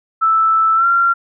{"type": "tone with pitch glide", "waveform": "sine", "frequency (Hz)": [1318.5, 1376.1], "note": ["E6", "F6"], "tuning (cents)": [0, -26], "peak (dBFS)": -10, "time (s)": [0.21, 1.14], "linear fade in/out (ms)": 20, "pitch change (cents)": 74, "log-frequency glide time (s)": [0.75, 0.86], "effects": []}